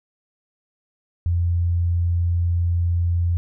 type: tone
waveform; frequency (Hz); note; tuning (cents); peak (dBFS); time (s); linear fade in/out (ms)
sine; 86.3; F2; -20; -17; 1.26-3.37; 0
effects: none